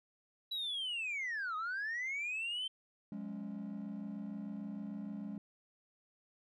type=linear two-way sweep; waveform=sine; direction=down then up; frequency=3951 to 1230 to 3124 Hz; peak=-34 dBFS; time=0.51-2.68 s; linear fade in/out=10 ms; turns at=1.56 s
type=chord; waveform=triangle; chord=F# suspended second; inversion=none; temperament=equal with one note detuned; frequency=181.09 / 207.7 / 277.2 Hz; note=F#3 / G#3 / C#4; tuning=-37 / 0 / 0 cents; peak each=-45 / -39 / -45 dBFS; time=3.12-5.38 s; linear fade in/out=2 ms
effects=tanh soft clip ceiling -34 dBFS